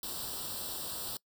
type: noise with comb filter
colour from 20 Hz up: white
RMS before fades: -39 dBFS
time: 0.03-1.17 s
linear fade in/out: 2 ms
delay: 0.23 ms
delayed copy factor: +0.85
effects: noise-tail reverb RT60 0.1 s tail -23 dB re dry